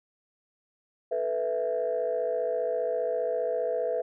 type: chord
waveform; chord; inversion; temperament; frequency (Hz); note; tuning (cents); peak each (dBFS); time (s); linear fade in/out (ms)
sine; A suspended second; none; just; 440 / 495 / 660; A4 / B4 / E5; 0 / +4 / +2; -32 / -28 / -29; 1.11-4.02; 10
effects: tanh soft clip ceiling -19 dBFS